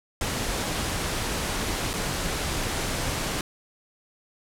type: noise with dropouts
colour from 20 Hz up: pink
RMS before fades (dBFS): -28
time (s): 0.21-3.41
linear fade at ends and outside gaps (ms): 2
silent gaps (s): 1.933-1.937
effects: low-pass 11000 Hz 12 dB/octave